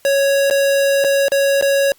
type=tone with dropouts; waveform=square; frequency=554.4 Hz; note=C#5; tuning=in tune; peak=-13 dBFS; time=0.05-1.92 s; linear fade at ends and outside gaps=1 ms; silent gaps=0.5-0.509 / 1.041-1.046 / 1.283-1.319 / 1.612-1.624 s; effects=white hiss -53 dBFS RMS until 1.98 s + Opus 48 kbps